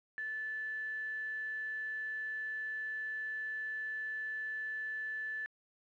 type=tone with quantisation; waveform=sine; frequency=1745 Hz; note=A6; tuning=15 cents flat; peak=-36 dBFS; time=0.18-5.46 s; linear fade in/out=0 ms; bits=9; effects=low-pass 3000 Hz 12 dB/octave